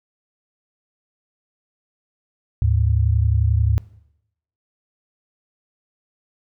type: tone pair together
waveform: sine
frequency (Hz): 75.5 / 106.77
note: D2 / G#2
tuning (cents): +48 / +48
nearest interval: tritone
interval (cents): 600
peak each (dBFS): -17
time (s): 2.62-3.78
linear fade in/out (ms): 0
effects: noise-tail reverb RT60 0.8 s tail -21 dB re dry